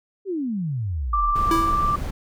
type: exponential sweep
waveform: sine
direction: down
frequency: 410 to 32.63 Hz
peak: -23 dBFS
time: 0.25-1.36 s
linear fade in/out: 50 ms
type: tone with tremolo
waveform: sine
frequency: 1176 Hz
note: D6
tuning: 2 cents sharp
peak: -17 dBFS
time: 1.13-1.96 s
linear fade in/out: 5 ms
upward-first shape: triangle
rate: 20 Hz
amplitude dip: 35%
type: noise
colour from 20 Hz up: brown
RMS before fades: -27 dBFS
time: 1.35-2.11 s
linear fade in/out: 10 ms
type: tone with exponential decay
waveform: square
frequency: 329.6 Hz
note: E4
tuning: in tune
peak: -18 dBFS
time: 1.51-1.97 s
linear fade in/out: 2 ms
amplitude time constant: 100 ms
effects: none